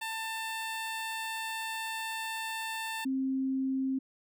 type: tone pair in turn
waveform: 15% pulse / sine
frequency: 892 / 265.2 Hz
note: A5 / C4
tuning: +23 / +23 cents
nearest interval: octave + major sixth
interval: 2100 cents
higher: first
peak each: -28 dBFS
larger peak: neither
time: 0.01-3.05 / 3.05-3.99 s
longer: first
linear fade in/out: 10 ms
effects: none